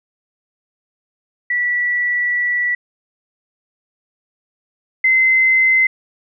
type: tone pair in turn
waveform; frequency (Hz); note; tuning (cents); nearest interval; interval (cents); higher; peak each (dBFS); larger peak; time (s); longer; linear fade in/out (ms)
sine; 1953 / 2060; B6 / C7; -20 / -28; minor second; 92; second; -15 / -10; second; 1.5-2.75 / 5.04-5.87; first; 5
effects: none